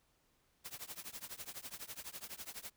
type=noise with tremolo; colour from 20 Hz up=white; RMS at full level=-44 dBFS; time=0.64-2.71 s; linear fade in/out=20 ms; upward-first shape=triangle; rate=12 Hz; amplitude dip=100%; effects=pink hiss -75 dBFS RMS until 2.76 s